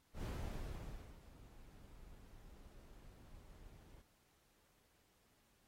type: noise with ADSR envelope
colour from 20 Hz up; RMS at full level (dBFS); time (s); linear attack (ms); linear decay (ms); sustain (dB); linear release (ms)
brown; -41; 0.13-4.02; 99; 930; -18; 10
effects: pink hiss -75 dBFS RMS until 5.67 s + AAC 48 kbps